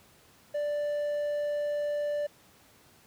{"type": "tone", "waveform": "triangle", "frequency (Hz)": 587.3, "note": "D5", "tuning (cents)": 0, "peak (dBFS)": -26, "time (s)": [0.54, 2.27], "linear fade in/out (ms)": 10, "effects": ["pink hiss -59 dBFS RMS until 3.06 s", "high-pass 80 Hz 12 dB/octave"]}